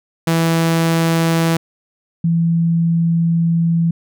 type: tone pair in turn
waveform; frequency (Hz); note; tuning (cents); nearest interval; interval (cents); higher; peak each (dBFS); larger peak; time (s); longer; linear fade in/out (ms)
sawtooth / sine; 164.81 / 167.11; E3 / E3; 0 / +24; unison; 24; second; -9 / -12; first; 0.27-1.57 / 2.24-3.91; second; 5
effects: none